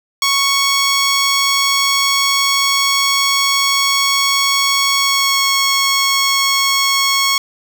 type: tone with pitch glide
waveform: 10% pulse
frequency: 1108.7 to 1100.4 Hz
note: C#6 to C#6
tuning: 0 to -13 cents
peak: -4 dBFS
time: 0.22-7.38 s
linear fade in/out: 2 ms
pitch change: -13 cents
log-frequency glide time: 4.99-5.42 s
effects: none